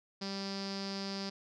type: tone with low-pass filter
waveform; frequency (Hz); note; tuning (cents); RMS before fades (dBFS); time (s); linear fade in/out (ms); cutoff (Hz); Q
sawtooth; 196; G3; 0; -39; 0.21-1.3; 10; 4900; 9.5
effects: none